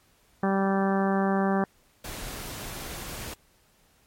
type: harmonic tone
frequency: 194.6 Hz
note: G3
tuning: 12 cents flat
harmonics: 1 / 2 / 3 / 4 / 5 / 6 / 7 / 8 / 9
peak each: -24 / -29 / -32 / -30 / -37 / -34 / -41 / -37 / -40 dBFS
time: 0.43-1.64 s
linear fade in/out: 2 ms
type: noise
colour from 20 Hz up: pink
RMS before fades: -37 dBFS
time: 2.04-3.34 s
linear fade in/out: 5 ms
effects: pink hiss -63 dBFS RMS until 4.06 s + MP3 64 kbps